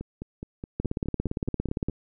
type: two click trains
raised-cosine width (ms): 3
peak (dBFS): -22 / -14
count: 10 / 20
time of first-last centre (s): 0.01-1.897 / 0.8-1.886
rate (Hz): 4.77 / 17.5
effects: none